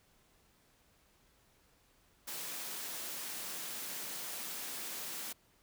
white high-pass noise, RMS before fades -42 dBFS, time 2.27-5.33 s, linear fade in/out 10 ms, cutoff 150 Hz, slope 48 dB/octave, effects pink hiss -69 dBFS RMS until 5.62 s

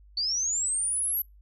sine linear sweep, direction up, 4435 to 11840 Hz, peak -25 dBFS, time 0.17-1.22 s, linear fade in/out 5 ms, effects noise-tail reverb RT60 0.2 s tail -26 dB re dry + added 50 Hz sine -51 dBFS peak until 1.41 s

